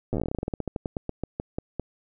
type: slowing click train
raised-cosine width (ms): 2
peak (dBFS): -15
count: 27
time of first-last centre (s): 0.13-1.797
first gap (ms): 8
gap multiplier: 1.14
effects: none